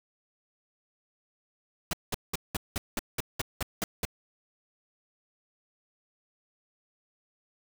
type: noise bursts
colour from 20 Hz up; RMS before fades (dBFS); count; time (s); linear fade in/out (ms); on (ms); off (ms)
pink; -30; 11; 1.91-4.052; 2; 22; 190
effects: none